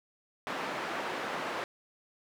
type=band-pass noise; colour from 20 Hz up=white; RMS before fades=-36 dBFS; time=0.47-1.64 s; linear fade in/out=0 ms; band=250 to 1500 Hz; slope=12 dB/octave; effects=none